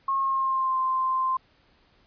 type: tone with pitch glide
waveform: sine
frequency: 1082 to 1043.9 Hz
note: C#6 to C6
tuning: -42 to -4 cents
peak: -22 dBFS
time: 0.08-1.37 s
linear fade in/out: 5 ms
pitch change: -62 cents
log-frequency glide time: 0.2-0.78 s
effects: pink hiss -62 dBFS RMS until 2.06 s + resampled to 11025 Hz